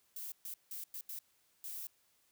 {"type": "noise bursts at uneven times", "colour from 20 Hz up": "violet", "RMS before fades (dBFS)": -44, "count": 6, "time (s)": [[0.16, 0.32], [0.45, 0.54], [0.71, 0.84], [0.94, 1.01], [1.09, 1.19], [1.64, 1.87]], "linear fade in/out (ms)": 2, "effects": ["white hiss -73 dBFS RMS until 2.31 s"]}